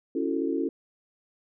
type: chord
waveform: sine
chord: F# minor seventh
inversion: second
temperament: just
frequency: 277.5 / 333 / 370 / 444 Hz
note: C#4 / E4 / F#4 / A4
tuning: +2 / +18 / 0 / +16 cents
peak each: -29 / -29 / -33 / -32 dBFS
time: 0.15-0.69 s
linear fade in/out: 5 ms
effects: none